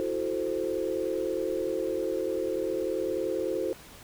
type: chord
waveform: sine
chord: F# half-diminished seventh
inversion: third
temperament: equal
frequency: 329.6 / 370 / 440 / 523.3 Hz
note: E4 / F#4 / A4 / C5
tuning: 0 / 0 / 0 / 0 cents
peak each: -34 / -32 / -33 / -32 dBFS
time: 0-3.73 s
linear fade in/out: 0 ms
effects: pink hiss -49 dBFS RMS until 4.03 s

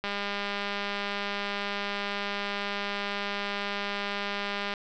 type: click train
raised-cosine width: 0.3 ms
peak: -16 dBFS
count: 950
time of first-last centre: 0.04-4.738 s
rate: 202 Hz
effects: resampled to 16000 Hz + 8-bit

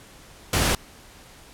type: noise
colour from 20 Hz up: pink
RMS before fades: -21 dBFS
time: 0.53-0.75 s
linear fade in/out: 2 ms
effects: pink hiss -48 dBFS RMS until 1.53 s + low-pass 12000 Hz 12 dB/octave

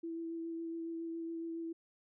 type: tone with vibrato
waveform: sine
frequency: 331 Hz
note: E4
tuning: 7 cents sharp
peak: -38 dBFS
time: 0.03-1.73 s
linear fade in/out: 10 ms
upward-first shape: sine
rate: 7.2 Hz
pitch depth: 13 cents each way
effects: none

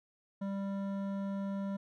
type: tone with hard clipping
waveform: sine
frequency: 197 Hz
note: G3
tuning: 9 cents sharp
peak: -36 dBFS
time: 0.41-1.77 s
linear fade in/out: 10 ms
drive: 12 dB
effects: none

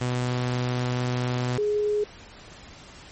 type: tone pair in turn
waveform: sawtooth / sine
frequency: 124.2 / 417.8 Hz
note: B2 / G#4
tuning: +10 / +10 cents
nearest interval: octave + major sixth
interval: 2100 cents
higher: second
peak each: -20 / -21 dBFS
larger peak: first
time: 0.01-1.58 / 1.58-2.04 s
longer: first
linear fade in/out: 5 ms
effects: pink hiss -46 dBFS RMS until 3.11 s + MP3 32 kbps

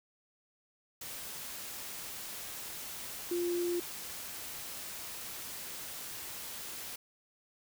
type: tone in noise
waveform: sine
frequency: 349.2 Hz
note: F4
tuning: in tune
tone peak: -30 dBFS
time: 3.31-3.8 s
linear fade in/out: 5 ms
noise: white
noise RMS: -43 dBFS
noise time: 1.01-6.96 s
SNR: +10 dB
effects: none

